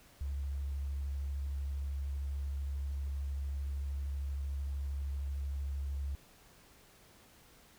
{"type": "tone with vibrato", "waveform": "sine", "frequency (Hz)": 69.6, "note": "C#2", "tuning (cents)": 8, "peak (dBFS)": -34, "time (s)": [0.21, 6.15], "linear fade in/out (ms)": 0, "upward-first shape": "square", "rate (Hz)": 13, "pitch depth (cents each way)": 16, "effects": ["pink hiss -61 dBFS RMS until 7.78 s"]}